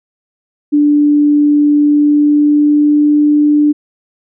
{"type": "tone with pitch glide", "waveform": "sine", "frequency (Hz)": [293.7, 296.3], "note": ["D4", "D4"], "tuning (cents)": [0, 15], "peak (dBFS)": -6, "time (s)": [0.72, 3.73], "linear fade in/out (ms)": 20, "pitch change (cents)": 15, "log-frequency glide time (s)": [1.77, 3.17], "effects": []}